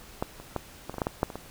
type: clicks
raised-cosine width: 1 ms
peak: -13 / -28 / -14 / -20 / -24 / -19 / -12 / -13 / -9 / -24 / -21 dBFS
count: 11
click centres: 0.225 / 0.4 / 0.563 / 0.896 / 0.942 / 0.983 / 1.018 / 1.069 / 1.231 / 1.302 / 1.356 s
effects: pink hiss -49 dBFS RMS until 1.5 s